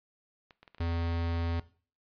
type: clicks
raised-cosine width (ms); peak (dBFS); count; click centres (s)
0.3; -36; 10; 0.508 / 0.63 / 0.678 / 0.747 / 0.783 / 0.923 / 1.028 / 1.076 / 1.128 / 1.355
type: tone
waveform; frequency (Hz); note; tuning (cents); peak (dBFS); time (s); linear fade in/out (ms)
square; 84.3; E2; +39; -30; 0.8-1.6; 5
effects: noise-tail reverb RT60 0.4 s tail -17 dB re dry + resampled to 11025 Hz